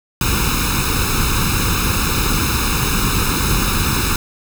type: noise with comb filter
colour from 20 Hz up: pink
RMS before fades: -17 dBFS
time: 0.21-4.16 s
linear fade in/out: 2 ms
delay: 0.77 ms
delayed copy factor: +0.9
effects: none